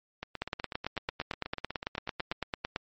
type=two click trains; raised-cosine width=0.3 ms; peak=-15 / -20 dBFS; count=22 / 18; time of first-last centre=0.42-2.761 / 0.23-2.321 s; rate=8.97 / 8.13 Hz; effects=MP3 32 kbps